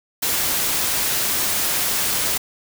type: noise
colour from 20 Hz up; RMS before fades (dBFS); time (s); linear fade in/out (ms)
white; -21; 0.22-2.38; 10
effects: none